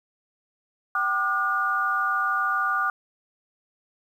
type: tone cluster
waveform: sine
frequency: 772 / 1196 / 1443 Hz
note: G5 / D6 / F#6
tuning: -27 / +31 / -44 cents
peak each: -32 / -24 / -25 dBFS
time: 0.95-2.9 s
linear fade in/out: 2 ms
effects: 9-bit